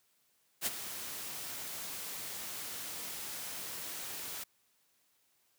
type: noise with ADSR envelope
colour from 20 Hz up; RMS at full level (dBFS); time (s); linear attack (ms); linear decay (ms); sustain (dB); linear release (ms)
white; -31; 0.61-4.44; 55; 27; -11; 10
effects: white hiss -73 dBFS RMS until 5.58 s + high-pass 80 Hz 12 dB/octave